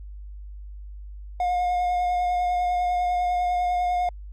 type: tone with vibrato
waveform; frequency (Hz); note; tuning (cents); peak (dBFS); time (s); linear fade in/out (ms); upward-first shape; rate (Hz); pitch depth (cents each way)
triangle; 716; F5; +43; -19; 1.4-4.09; 2; square; 10; 12
effects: added 50 Hz sine -36 dBFS peak until 4.32 s + Opus 48 kbps